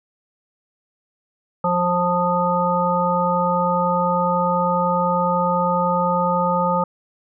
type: harmonic tone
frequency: 177 Hz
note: F3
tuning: 23 cents sharp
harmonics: 1 / 3 / 5 / 7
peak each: -23 / -22 / -21 / -22 dBFS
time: 1.64-6.84 s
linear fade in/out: 5 ms
effects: none

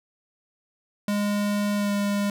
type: tone with pitch glide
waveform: square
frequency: 205.4 to 202.9 Hz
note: G#3 to G#3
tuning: -19 to -40 cents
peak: -23 dBFS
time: 1.08-2.3 s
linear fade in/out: 2 ms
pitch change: -21 cents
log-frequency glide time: 1.76-1.92 s
effects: none

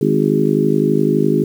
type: harmonic tone with a mistuned harmonic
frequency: 51.8 Hz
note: G#1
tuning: 4 cents flat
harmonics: 3 / 4 / 5 / 6 / 7 / 8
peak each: -19 / -19 / -19 / -19 / -19 / -19 dBFS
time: 0.01-1.44 s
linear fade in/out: 5 ms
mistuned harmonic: 8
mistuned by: -17 cents
effects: 7-bit

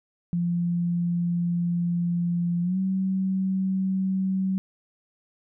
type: tone with pitch glide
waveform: sine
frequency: 173.1 to 189.86 Hz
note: F3 to F#3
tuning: -15 to +45 cents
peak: -22 dBFS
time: 0.33-4.58 s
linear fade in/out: 0 ms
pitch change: +160 cents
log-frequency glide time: 2.62-2.78 s
effects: none

